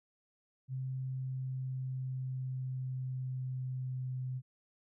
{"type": "tone with pitch glide", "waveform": "sine", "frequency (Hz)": [130.81, 128.64], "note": ["C3", "C3"], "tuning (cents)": [0, -29], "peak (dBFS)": -35, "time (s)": [0.68, 4.42], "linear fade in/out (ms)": 50, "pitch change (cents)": -29, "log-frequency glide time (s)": [0.95, 3.94], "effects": []}